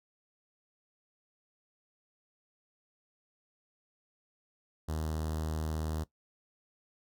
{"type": "tone with notch filter", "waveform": "sawtooth", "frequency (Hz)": 78.4, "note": "D#2", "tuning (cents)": 14, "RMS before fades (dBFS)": -35, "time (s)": [4.88, 6.04], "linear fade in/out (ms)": 10, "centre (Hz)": 2300, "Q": 1, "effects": ["noise-tail reverb RT60 0.1 s tail -17 dB re dry"]}